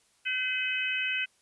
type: harmonic tone with a mistuned harmonic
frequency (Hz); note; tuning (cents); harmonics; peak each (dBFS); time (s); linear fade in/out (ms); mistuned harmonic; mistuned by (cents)
510; C5; -44; 3 / 4 / 5 / 6; -34 / -36 / -30 / -35; 0.25-1.26; 20; 6; -20
effects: white hiss -67 dBFS RMS until 1.41 s + resampled to 24000 Hz